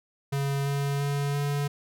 square tone with pitch steps, 139.5 / 140.8 / 142.1 / 143.42 Hz, C#3 / C#3 / C#3 / D3, +11 / +27 / +43 / -41 cents, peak -26 dBFS, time 0.32-1.68 s, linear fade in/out 10 ms, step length 340 ms, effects none

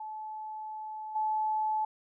sine tone with level steps, 864 Hz, A5, 32 cents flat, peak -37 / -27 dBFS, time 0-1.85 s, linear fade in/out 5 ms, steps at 1.15 s, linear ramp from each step 10 ms, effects none

